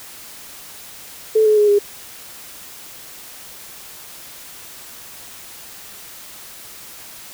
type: tone with pitch steps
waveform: sine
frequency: 436.6 / 426.9 / 417.4 / 408.1 Hz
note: A4 / G#4 / G#4 / G#4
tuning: -13 / +48 / +9 / -30 cents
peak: -10 dBFS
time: 1.35-1.79 s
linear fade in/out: 10 ms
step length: 110 ms
effects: white hiss -38 dBFS RMS until 7.33 s